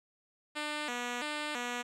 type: tone with vibrato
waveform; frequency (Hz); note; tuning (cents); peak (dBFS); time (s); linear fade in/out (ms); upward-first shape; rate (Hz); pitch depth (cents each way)
5% pulse; 269.8; C#4; -47; -23; 0.55-1.83; 20; square; 1.5; 180
effects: low-pass 8000 Hz 12 dB/octave